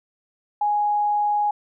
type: tone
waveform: sine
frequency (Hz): 830.6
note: G#5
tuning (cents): 0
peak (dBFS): -18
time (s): 0.61-1.51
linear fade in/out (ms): 5
effects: none